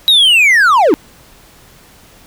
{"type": "linear sweep", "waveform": "triangle", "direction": "down", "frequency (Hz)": [3881, 263.8], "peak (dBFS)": -4, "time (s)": [0.08, 0.94], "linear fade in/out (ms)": 0, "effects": ["pink hiss -43 dBFS RMS until 2.26 s"]}